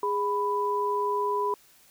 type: tone pair together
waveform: sine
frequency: 411.6 / 992 Hz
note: G#4 / B5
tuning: -16 / +7 cents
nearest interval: octave + minor third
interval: 1523 cents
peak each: -28 / -26 dBFS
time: 0.03-1.54 s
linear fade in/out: 2 ms
effects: white hiss -58 dBFS RMS until 1.9 s